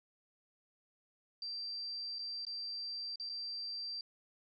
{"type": "tone with dropouts", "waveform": "sine", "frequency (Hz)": 4699, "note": "D8", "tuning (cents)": 0, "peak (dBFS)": -39, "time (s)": [1.42, 4.01], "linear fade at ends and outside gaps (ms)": 2, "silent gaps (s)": [[2.186, 2.191], [2.451, 2.467], [3.158, 3.198], [3.292, 3.296]], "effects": []}